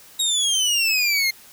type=exponential sweep; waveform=25% pulse; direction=down; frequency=3807 to 2100 Hz; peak=-14 dBFS; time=0.19-1.31 s; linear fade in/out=10 ms; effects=white hiss -47 dBFS RMS until 1.52 s